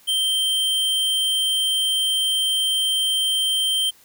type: tone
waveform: square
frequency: 3136 Hz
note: G7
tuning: in tune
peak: -19 dBFS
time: 0.07-3.91 s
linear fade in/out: 20 ms
effects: white hiss -53 dBFS RMS until 4.04 s